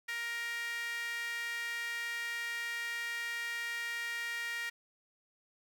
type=tone with high-pass filter; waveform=sawtooth; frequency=468.4 Hz; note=A#4; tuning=8 cents sharp; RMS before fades=-38 dBFS; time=0.08-4.7 s; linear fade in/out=10 ms; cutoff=1900 Hz; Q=4.5; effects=none

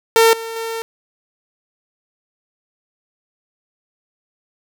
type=tone with level steps; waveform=sawtooth; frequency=453.6 Hz; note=A#4; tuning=47 cents flat; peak=-5 / -22 / -19 dBFS; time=0.16-0.82 s; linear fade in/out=0 ms; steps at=0.33 / 0.56 s; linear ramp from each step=2 ms; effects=none

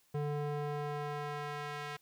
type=tone with band-pass filter sweep; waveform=square; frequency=146.83 Hz; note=D3; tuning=in tune; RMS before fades=-38 dBFS; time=0.14-1.97 s; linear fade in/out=10 ms; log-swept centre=360 to 1900 Hz; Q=0.74; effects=white hiss -70 dBFS RMS until 2.01 s

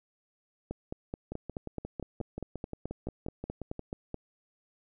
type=two click trains; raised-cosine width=2 ms; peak=-24 / -22 dBFS; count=15 / 17; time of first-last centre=1.32-3.793 / 0.71-4.143 s; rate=5.66 / 4.66 Hz; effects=none

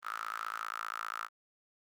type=tone with high-pass filter; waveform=sawtooth; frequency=55 Hz; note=A1; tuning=in tune; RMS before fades=-40 dBFS; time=0.02-1.29 s; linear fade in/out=50 ms; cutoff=1300 Hz; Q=9.8; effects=Opus 24 kbps

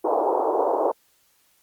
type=band-pass noise; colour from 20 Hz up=pink; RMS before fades=-22 dBFS; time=0.04-0.92 s; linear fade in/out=10 ms; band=350 to 990 Hz; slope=48 dB/octave; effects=white hiss -63 dBFS RMS until 1.62 s + Opus 32 kbps

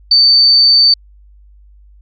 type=tone; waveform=sine; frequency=4565 Hz; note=D8; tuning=50 cents flat; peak=-5 dBFS; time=0.11-0.94 s; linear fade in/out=5 ms; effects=added 50 Hz sine -40 dBFS peak until 2.01 s

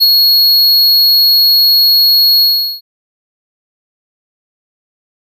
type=tone with ADSR envelope; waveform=square; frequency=4326 Hz; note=C#8; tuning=43 cents flat; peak=-4 dBFS; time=0-2.81 s; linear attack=26 ms; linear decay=28 ms; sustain=-2 dB; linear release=390 ms; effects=none

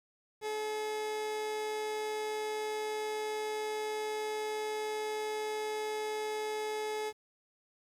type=tone with amplitude modulation; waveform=30% pulse; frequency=428.4 Hz; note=A4; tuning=46 cents flat; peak=-30 dBFS; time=0.41-7.13 s; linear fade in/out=50 ms; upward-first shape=sine; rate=133 Hz; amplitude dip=25%; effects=low-pass 11000 Hz 12 dB/octave + 10-bit

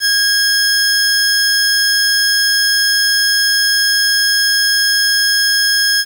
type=tone pair together; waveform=40% pulse; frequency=1637 / 5197 Hz; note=G#6 / E8; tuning=-25 / -25 cents; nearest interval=octave + minor sixth; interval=2000 cents; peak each=-13 dBFS; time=0-6.05 s; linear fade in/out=50 ms; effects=7-bit

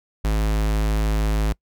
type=tone; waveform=square; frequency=53.1 Hz; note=G#1; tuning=39 cents sharp; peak=-19 dBFS; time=0.24-1.53 s; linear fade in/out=10 ms; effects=noise-tail reverb RT60 0.1 s tail -24 dB re dry

